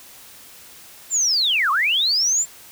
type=linear two-way sweep; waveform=sine; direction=down then up; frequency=7459 to 1046 to 7459 Hz; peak=-16 dBFS; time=1.1-2.46 s; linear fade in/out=50 ms; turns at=1.71 s; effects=white hiss -44 dBFS RMS until 2.71 s